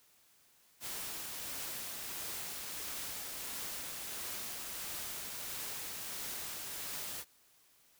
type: noise with tremolo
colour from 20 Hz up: white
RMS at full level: -41 dBFS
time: 0.8-7.25 s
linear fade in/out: 50 ms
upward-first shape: triangle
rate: 1.5 Hz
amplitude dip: 25%
effects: white hiss -67 dBFS RMS until 7.99 s